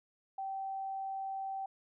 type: tone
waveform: sine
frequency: 775 Hz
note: G5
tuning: 20 cents flat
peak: -36 dBFS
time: 0.38-1.66 s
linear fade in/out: 5 ms
effects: none

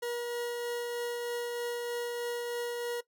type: tone with tremolo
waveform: 40% pulse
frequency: 478.4 Hz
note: A#4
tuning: 45 cents sharp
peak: -31 dBFS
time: 0.02-3.01 s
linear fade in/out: 10 ms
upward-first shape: triangle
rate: 3.2 Hz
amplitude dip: 25%
effects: noise-tail reverb RT60 0.1 s tail -19 dB re dry

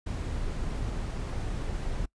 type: noise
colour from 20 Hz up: brown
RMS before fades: -32 dBFS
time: 0.06-2.06 s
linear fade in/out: 10 ms
effects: noise-tail reverb RT60 0.1 s tail -23 dB re dry + resampled to 22050 Hz

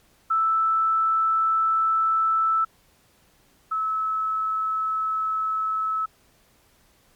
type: tone pair in turn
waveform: sine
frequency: 1318.5 / 1299.6 Hz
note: E6 / E6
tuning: 0 / -25 cents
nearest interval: unison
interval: 25 cents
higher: first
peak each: -18 / -22 dBFS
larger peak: first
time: 0.3-2.65 / 3.71-6.06 s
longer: neither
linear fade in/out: 10 ms
effects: pink hiss -60 dBFS RMS until 7.15 s + MP3 96 kbps

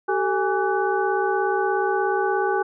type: tone cluster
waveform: sine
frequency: 384 / 440.8 / 824 / 1153 / 1498 Hz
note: G4 / A4 / G#5 / D6 / F#6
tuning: -36 / +3 / -14 / -32 / +21 cents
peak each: -23 / -27 / -24 / -31 / -28 dBFS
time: 0.08-2.63 s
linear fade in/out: 10 ms
effects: none

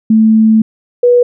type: tone pair in turn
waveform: sine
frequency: 220 / 487.4 Hz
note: A3 / B4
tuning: 0 / -23 cents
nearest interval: octave + major second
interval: 1377 cents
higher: second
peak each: -4 dBFS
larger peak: neither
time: 0.1-0.62 / 1.03-1.23 s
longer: first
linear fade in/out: 5 ms
effects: none

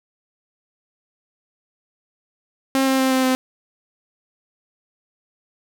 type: tone with pitch steps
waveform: sawtooth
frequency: 267.5 / 265.2 / 262.9 / 260.6 / 258.4 Hz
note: C4 / C4 / C4 / C4 / C4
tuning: +38 / +23 / +8 / -7 / -21 cents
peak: -12 dBFS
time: 2.75-3.35 s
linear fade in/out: 0 ms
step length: 120 ms
effects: none

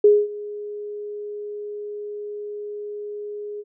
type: tone with ADSR envelope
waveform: sine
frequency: 415.3 Hz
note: G#4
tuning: in tune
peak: -8 dBFS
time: 0.04-3.64 s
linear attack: 5 ms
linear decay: 230 ms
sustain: -21 dB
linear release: 42 ms
effects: none

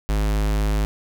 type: tone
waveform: square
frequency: 52.1 Hz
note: G#1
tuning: 6 cents sharp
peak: -19 dBFS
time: 0.09-0.85 s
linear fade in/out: 0 ms
effects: none

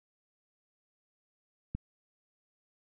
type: click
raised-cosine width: 5 ms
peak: -22 dBFS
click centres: 1.75 s
effects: none

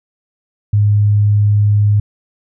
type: tone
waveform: sine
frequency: 103.7 Hz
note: G#2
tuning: 2 cents flat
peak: -8 dBFS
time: 0.73-2 s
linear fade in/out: 5 ms
effects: none

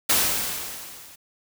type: noise with level ramp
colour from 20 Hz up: white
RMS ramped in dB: -18 to -47 dBFS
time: 0.09-1.16 s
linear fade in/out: 10 ms
effects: none

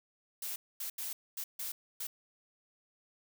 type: noise bursts at uneven times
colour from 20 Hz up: blue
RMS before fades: -39 dBFS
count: 6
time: 0.42-0.56 / 0.8-0.9 / 0.98-1.13 / 1.37-1.44 / 1.59-1.72 / 2-2.07 s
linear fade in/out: 5 ms
effects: none

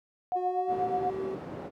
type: tone with tremolo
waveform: sine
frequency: 725 Hz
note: F#5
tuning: 35 cents flat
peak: -24 dBFS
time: 0.32-1.1 s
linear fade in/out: 0 ms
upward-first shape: triangle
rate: 8.3 Hz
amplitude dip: 85%
type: tone with pitch glide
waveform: triangle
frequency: 364.5 to 383.3 Hz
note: F#4 to G4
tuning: -26 to -39 cents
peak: -30 dBFS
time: 0.35-1.36 s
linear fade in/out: 20 ms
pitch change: +87 cents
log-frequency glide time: 0.45-0.85 s
type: band-pass noise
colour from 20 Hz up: white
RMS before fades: -40 dBFS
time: 0.67-1.71 s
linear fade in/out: 50 ms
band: 120 to 510 Hz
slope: 12 dB/octave
effects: none

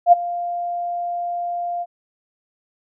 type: tone with ADSR envelope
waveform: sine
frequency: 698.5 Hz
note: F5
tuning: in tune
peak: -4 dBFS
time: 0.06-1.86 s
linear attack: 63 ms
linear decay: 18 ms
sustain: -18 dB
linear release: 43 ms
effects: none

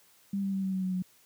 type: tone with pitch steps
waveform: sine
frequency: 198 / 195.5 / 193.03 / 190.59 / 188.19 / 185.81 / 183.46 Hz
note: G3 / G3 / G3 / G3 / F#3 / F#3 / F#3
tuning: +18 / -4 / -26 / -48 / +30 / +8 / -14 cents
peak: -28 dBFS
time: 0.33-1.023 s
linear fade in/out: 5 ms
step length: 99 ms
effects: white hiss -62 dBFS RMS until 1.25 s + high-pass 60 Hz 12 dB/octave

